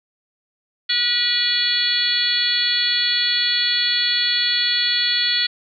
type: harmonic tone with a mistuned harmonic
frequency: 484 Hz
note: B4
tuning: 35 cents flat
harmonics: 3 / 4 / 5 / 6 / 7 / 8 / 9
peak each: -30 / -25 / -30 / -30 / -21 / -26 / -21 dBFS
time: 0.89-5.47 s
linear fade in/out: 10 ms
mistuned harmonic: 8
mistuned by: +39 cents
effects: none